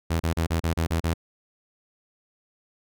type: tone bursts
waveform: sawtooth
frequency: 82.41 Hz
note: E2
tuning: in tune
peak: -18 dBFS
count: 8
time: 0.1-1.138 s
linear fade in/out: 10 ms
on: 100 ms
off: 34 ms
effects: none

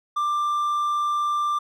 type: tone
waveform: triangle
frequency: 1184 Hz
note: D6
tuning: 14 cents sharp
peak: -19 dBFS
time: 0.16-1.59 s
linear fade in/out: 10 ms
effects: none

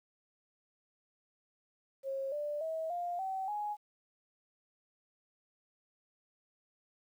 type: tone with pitch steps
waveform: sine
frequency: 541 / 590 / 643.4 / 701.6 / 765.1 / 834.3 Hz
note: C#5 / D5 / E5 / F5 / G5 / G#5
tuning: -42 / +8 / -42 / +8 / -42 / +8 cents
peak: -34 dBFS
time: 2.03-3.77 s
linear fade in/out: 50 ms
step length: 290 ms
effects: 11-bit

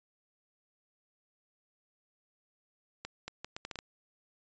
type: accelerating click train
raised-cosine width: 0.2 ms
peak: -22 dBFS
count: 8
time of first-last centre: 3.05-3.789 s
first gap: 230 ms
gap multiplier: 0.72
effects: resampled to 16000 Hz

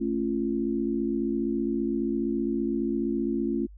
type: chord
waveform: sine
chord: A augmented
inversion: none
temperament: just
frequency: 220 / 275 / 343.8 Hz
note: A3 / C#4 / E#4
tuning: 0 / -14 / -27 cents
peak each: -29 dBFS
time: 0-3.67 s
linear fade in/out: 20 ms
effects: added 50 Hz sine -44 dBFS peak until 3.77 s

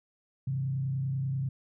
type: tone with frequency modulation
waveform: sine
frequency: 133.9 Hz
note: C3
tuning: 40 cents sharp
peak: -28 dBFS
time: 0.47-1.49 s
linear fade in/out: 5 ms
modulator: 30.2 Hz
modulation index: 0.49
effects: none

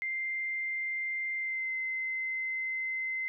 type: tone with pitch glide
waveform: sine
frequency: 2093 to 2063 Hz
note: C7 to C7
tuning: 0 to -25 cents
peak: -31 dBFS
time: 0.02-3.28 s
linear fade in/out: 0 ms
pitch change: -25 cents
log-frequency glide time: 1.35-1.75 s
effects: none

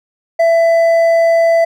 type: tone with hard clipping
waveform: triangle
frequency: 666 Hz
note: E5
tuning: 18 cents sharp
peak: -9 dBFS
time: 0.39-1.65 s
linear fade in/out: 10 ms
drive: 8 dB
effects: none

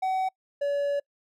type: tone pair in turn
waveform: triangle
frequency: 755 / 569.7 Hz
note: F#5 / C#5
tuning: +35 / +47 cents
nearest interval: perfect fourth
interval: 488 cents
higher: first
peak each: -22 dBFS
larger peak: neither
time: 0.02-0.29 / 0.61-1 s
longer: second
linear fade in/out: 10 ms
effects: noise-tail reverb RT60 0.1 s tail -26 dB re dry

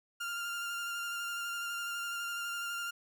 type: tone with vibrato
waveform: 30% pulse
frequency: 1396.9 Hz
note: F6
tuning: in tune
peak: -33 dBFS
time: 0.2-2.91 s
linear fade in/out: 10 ms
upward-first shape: square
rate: 12 Hz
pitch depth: 12 cents each way
effects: none

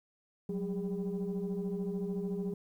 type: tone cluster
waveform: sine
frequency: 182 / 195.6 / 406.4 Hz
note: F#3 / G3 / G#4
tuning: -28 / -4 / -38 cents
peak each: -34 / -38 / -36 dBFS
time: 0.49-2.54 s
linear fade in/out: 5 ms
effects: tanh soft clip ceiling -28 dBFS + 11-bit

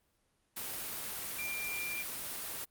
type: tone in noise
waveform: sine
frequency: 2381 Hz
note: D7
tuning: 23 cents sharp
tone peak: -37 dBFS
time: 1.38-2.03 s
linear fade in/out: 10 ms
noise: white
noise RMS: -40 dBFS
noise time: 0.56-2.65 s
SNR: 0 dB
effects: pink hiss -75 dBFS RMS until 2.7 s + Opus 32 kbps

